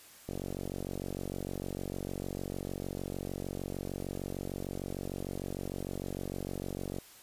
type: click train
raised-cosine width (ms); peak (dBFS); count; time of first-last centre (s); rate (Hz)
2; -24; 313; 0.29-6.985; 46.6
effects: white hiss -55 dBFS RMS until 7.22 s + resampled to 32000 Hz